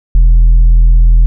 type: tone with tanh clipping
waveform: sine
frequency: 41.45 Hz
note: E1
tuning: 10 cents sharp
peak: -3 dBFS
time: 0.15-1.26 s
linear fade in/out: 0 ms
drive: 3 dB
effects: none